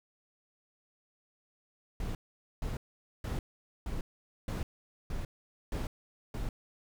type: noise bursts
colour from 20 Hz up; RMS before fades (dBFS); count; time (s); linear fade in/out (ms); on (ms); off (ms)
brown; -35; 8; 2-6.49; 2; 150; 470
effects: none